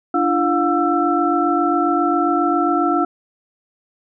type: tone cluster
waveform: sine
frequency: 292.9 / 340.3 / 716 / 1332 Hz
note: D4 / F4 / F5 / E6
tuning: -5 / -45 / +43 / +18 cents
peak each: -20 dBFS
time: 0.14-3.05 s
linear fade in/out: 5 ms
effects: none